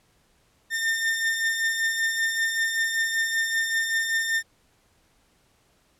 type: beating tone pair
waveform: 40% pulse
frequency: 1805 / 1810.2 Hz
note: A6 / A6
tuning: +44 / +49 cents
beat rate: 5.2 Hz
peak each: -30 / -23 dBFS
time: 0.7-4.43 s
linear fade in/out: 50 ms
effects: pink hiss -64 dBFS RMS until 5.99 s + low-pass 12000 Hz 12 dB/octave